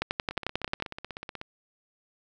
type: two click trains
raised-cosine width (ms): 0.3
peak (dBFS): -11 / -21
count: 10 / 19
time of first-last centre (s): 0.02-0.824 / 0.31-1.414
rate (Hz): 11.2 / 16.3
effects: none